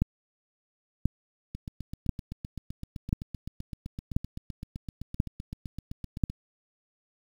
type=two click trains; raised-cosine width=5 ms; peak=-11 / -24 dBFS; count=7 / 38; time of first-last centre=0.02-6.238 / 1.55-6.3 s; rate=0.965 / 7.79 Hz; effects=8-bit